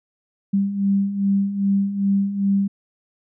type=beating tone pair; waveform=sine; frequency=196 / 198.5 Hz; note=G3 / G3; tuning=0 / +22 cents; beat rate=2.5 Hz; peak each=-24 / -18 dBFS; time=0.53-2.68 s; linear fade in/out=10 ms; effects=none